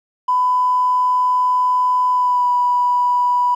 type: tone with pitch glide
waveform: triangle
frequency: 1000 to 982.3 Hz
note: B5 to B5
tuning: +21 to -10 cents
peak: -9 dBFS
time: 0.28-3.55 s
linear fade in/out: 10 ms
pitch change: -31 cents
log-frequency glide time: 2.11-2.5 s
effects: tanh soft clip ceiling -11 dBFS